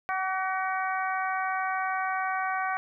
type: harmonic tone with a mistuned harmonic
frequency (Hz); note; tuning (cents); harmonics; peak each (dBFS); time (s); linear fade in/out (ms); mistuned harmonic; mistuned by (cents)
377.2; F#4; +33; 2 / 3 / 4 / 5 / 6; -30 / -32 / -33 / -37 / -39; 0.09-2.77; 0; 3; +17
effects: none